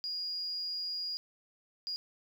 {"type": "tone bursts at uneven times", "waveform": "sine", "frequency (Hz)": 4863, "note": "D#8", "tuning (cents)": -40, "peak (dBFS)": -34, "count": 2, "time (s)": [[0.04, 1.17], [1.87, 1.96]], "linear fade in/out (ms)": 0, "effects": ["10-bit"]}